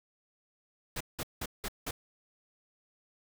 pink noise bursts, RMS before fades -36 dBFS, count 5, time 0.96-1.91 s, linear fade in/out 5 ms, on 46 ms, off 180 ms, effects none

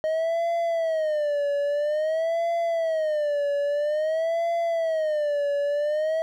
triangle tone with vibrato, 622.3 Hz, D#5, in tune, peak -20 dBFS, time 0.04-6.22 s, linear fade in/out 0 ms, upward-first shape sine, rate 0.5 Hz, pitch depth 150 cents each way, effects none

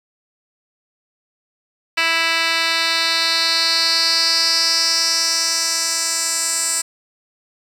10% pulse tone with band-pass filter sweep, 329.6 Hz, E4, in tune, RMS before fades -18 dBFS, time 1.97-6.82 s, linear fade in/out 10 ms, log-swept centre 3000 to 7800 Hz, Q 3.7, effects 7-bit

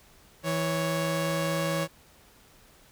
sawtooth tone pair together, 163.35 / 554.4 Hz, E3 / C#5, -15 / 0 cents, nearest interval octave + major sixth, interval 2115 cents, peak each -25 dBFS, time 0.43-1.88 s, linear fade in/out 50 ms, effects pink hiss -57 dBFS RMS until 2.91 s

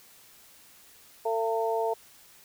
harmonic tone, 225 Hz, A3, 39 cents sharp, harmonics 2 / 3 / 4, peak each -28 / -30 / -31 dBFS, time 1.25-1.94 s, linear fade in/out 10 ms, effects white hiss -55 dBFS RMS until 2.44 s

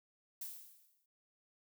violet noise with exponential decay, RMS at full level -42 dBFS, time 0.41-1.06 s, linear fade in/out 5 ms, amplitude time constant 140 ms, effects none

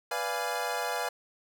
25% pulse chord, B diminished seventh, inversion none, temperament equal with one note detuned, 493.9 / 587.3 / 694.4 / 830.6 Hz, B4 / D5 / F5 / Ab5, 0 / 0 / -10 / 0 cents, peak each -32 / -34 / -31 / -31 dBFS, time 0.11-1.09 s, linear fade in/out 5 ms, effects none

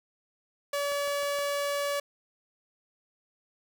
sawtooth tone, 571 Hz, D5, 49 cents flat, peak -24 dBFS, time 0.73-2 s, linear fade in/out 5 ms
click train, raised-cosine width 0.5 ms, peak -31 dBFS, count 4, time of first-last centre 0.92-1.388 s, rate 6.41 Hz
effects none

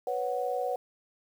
sine chord, B suspended second, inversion none, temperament equal, 493.9 / 554.4 / 740 Hz, B4 / C#5 / F#5, 0 / 0 / 0 cents, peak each -32 / -34 / -32 dBFS, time 0.07-0.76 s, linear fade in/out 2 ms, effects 9-bit

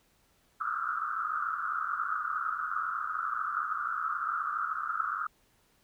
white band-pass noise, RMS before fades -33 dBFS, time 0.6-5.27 s, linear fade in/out 10 ms, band 1200 to 1400 Hz, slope 96 dB/octave, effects pink hiss -68 dBFS RMS until 5.83 s

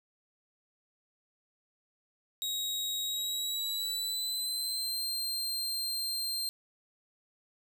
sawtooth tone with pitch glide, 3800 to 4168 Hz, A#7 to C8, +33 to -7 cents, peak -29 dBFS, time 2.42-6.49 s, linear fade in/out 0 ms, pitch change +160 cents, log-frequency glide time 3.05-5.05 s, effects none

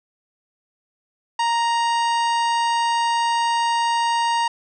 harmonic tone with a mistuned harmonic, 932.3 Hz, A#5, in tune, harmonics 1 / 2 / 3 / 4 / 5 / 6 / 7 / 9, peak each -18 / -29 / -30 / -36 / -34 / -40 / -40 / -38 dBFS, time 1.39-4.48 s, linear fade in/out 5 ms, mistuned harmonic 3, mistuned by +19 cents, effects none

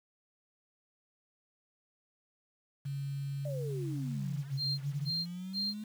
sine tone, 139.2 Hz, C#3, 8 cents sharp, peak -34 dBFS, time 2.85-5.11 s, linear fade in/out 10 ms
sine exponential two-way sweep, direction down then up, 609 to 128.8 to 216.1 Hz, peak -38 dBFS, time 3.45-5.84 s, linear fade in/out 5 ms, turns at 4.52 s
sine tone bursts, 4186 Hz, C8, in tune, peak -31 dBFS, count 3, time 4.57-5.74 s, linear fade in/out 50 ms, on 210 ms, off 270 ms
effects tanh soft clip ceiling -21 dBFS + 9-bit

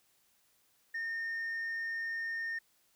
sine tone, 1827 Hz, A#6, 35 cents flat, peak -32 dBFS, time 0.94-2.59 s, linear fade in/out 10 ms, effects tanh soft clip ceiling -33 dBFS + white hiss -71 dBFS RMS until 2.95 s

